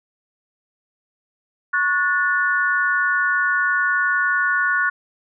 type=chord; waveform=sine; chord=F# minor; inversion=second; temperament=equal with one note detuned; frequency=1108.7 / 1459.6 / 1760 Hz; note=C#6 / F#6 / A6; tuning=0 / -24 / 0 cents; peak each=-24 / -18 / -23 dBFS; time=1.73-4.9 s; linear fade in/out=10 ms; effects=none